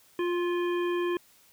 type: harmonic tone with a mistuned harmonic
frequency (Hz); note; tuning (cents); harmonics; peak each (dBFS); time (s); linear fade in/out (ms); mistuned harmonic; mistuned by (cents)
351.3; F4; +10; 1 / 3 / 5 / 7 / 9; -26 / -36 / -40 / -43 / -45; 0.19-1.17; 2; 5; -28
effects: white hiss -60 dBFS RMS until 1.52 s